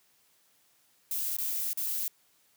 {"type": "noise with dropouts", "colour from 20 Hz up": "violet", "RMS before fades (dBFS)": -32, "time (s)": [1.11, 2.08], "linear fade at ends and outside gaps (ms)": 2, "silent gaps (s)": [[1.367, 1.384], [1.732, 1.773]], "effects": ["white hiss -67 dBFS RMS until 2.56 s", "high-pass 80 Hz 12 dB/octave"]}